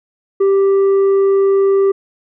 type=tone with tanh clipping; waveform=sine; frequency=392 Hz; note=G4; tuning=in tune; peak=-10 dBFS; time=0.4-1.92 s; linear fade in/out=10 ms; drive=4 dB; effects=none